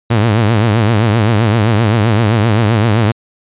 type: tone with vibrato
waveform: sawtooth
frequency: 110 Hz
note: A2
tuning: in tune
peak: -5 dBFS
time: 0.1-3.12 s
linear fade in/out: 10 ms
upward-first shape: triangle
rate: 7.7 Hz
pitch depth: 170 cents each way
effects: resampled to 8000 Hz